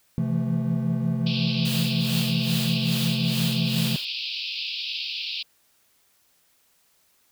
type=chord; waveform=triangle; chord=F major seventh; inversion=second; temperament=equal with one note detuned; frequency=130.81 / 164.81 / 170.33 / 220 Hz; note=C3 / E3 / F3 / A3; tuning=0 / 0 / -43 / 0 cents; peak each=-25 / -27 / -26 / -25 dBFS; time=0.18-3.96 s; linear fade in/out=0 ms
type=band-pass noise; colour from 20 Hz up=pink; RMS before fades=-31 dBFS; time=1.26-5.43 s; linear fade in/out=10 ms; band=2500 to 5000 Hz; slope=96 dB/octave
type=noise with tremolo; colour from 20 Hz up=white; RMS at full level=-33 dBFS; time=1.65-4.05 s; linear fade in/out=2 ms; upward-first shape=sine; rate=2.4 Hz; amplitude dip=85%
effects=white hiss -64 dBFS RMS until 7.31 s